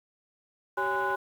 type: tone cluster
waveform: sine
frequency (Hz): 386 / 556 / 822 / 1025 / 1473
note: G4 / C#5 / G#5 / C6 / F#6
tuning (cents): -27 / +5 / -18 / -36 / -8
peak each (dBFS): -32 / -35 / -31 / -30 / -30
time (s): 0.77-1.16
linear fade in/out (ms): 10
effects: tanh soft clip ceiling -20 dBFS + 9-bit